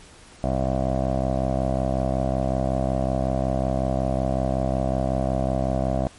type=tone with low-pass filter; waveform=15% pulse; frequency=65.41 Hz; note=C2; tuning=in tune; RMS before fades=-23 dBFS; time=0.44-6.07 s; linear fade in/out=0 ms; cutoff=660 Hz; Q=3.9; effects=pink hiss -48 dBFS RMS until 6.18 s + MP3 48 kbps